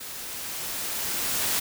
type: noise with level ramp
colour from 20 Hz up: white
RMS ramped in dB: -38 to -25 dBFS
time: 0-1.6 s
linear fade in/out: 10 ms
effects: none